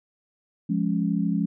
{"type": "chord", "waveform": "sine", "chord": "Db major", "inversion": "first", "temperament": "equal", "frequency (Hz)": [174.61, 207.7, 277.2], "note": ["F3", "Ab3", "Db4"], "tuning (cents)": [0, 0, 0], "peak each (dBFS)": [-25, -25, -28], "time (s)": [0.69, 1.46], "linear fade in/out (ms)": 10, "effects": []}